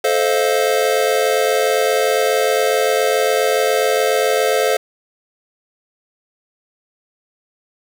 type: chord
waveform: square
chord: F dominant seventh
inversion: first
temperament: just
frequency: 436.5 / 523.8 / 628.6 / 698.5 Hz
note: A4 / C5 / Eb5 / F5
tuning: -14 / +2 / +18 / 0 cents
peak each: -19 / -19 / -23 / -22 dBFS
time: 0.04-4.77 s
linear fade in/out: 5 ms
effects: none